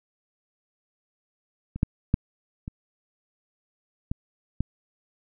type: clicks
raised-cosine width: 5 ms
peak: -21 / -8 / -7 / -21 / -15 / -12 dBFS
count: 6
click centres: 1.76 / 1.831 / 2.141 / 2.679 / 4.115 / 4.606 s
effects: none

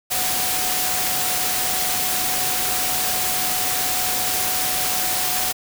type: tone in noise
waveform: sine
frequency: 739 Hz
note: F#5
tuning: 2 cents flat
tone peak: -30 dBFS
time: 0.1-5.53 s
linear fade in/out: 20 ms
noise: white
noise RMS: -22 dBFS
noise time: 0.1-5.53 s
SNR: -11 dB
effects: none

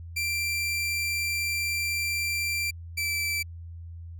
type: tone pair in turn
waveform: sawtooth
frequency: 2358 / 2328 Hz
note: D7 / D7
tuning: +6 / -16 cents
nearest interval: unison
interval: 22 cents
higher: first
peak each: -23 dBFS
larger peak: neither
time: 0.16-2.71 / 2.97-3.43 s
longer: first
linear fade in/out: 10 ms
effects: added 84 Hz sine -38 dBFS peak until 4.19 s

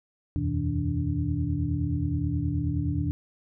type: tone cluster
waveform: sine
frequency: 80 / 89.5 / 121.9 / 159.6 / 291 Hz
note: D#2 / F2 / B2 / D#3 / D4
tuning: +49 / +43 / -22 / +44 / -16 cents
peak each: -31 dBFS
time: 0.36-3.11 s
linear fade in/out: 0 ms
effects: none

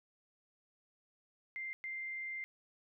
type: tone bursts at uneven times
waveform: sine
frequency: 2093 Hz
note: C7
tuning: in tune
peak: -39 dBFS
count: 2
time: 1.56-1.73 / 1.84-2.44 s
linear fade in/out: 0 ms
effects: none

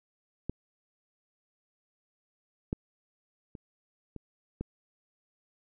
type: clicks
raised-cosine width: 3 ms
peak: -19 / -17 / -30 / -28 / -21 dBFS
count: 5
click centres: 0.496 / 2.729 / 3.552 / 4.163 / 4.61 s
effects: none

